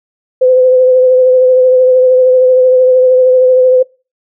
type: tone with vibrato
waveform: sine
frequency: 510 Hz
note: C5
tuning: 44 cents flat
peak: -4 dBFS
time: 0.41-3.83 s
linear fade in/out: 10 ms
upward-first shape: triangle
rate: 13 Hz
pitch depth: 28 cents each way
effects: noise-tail reverb RT60 0.3 s tail -23 dB re dry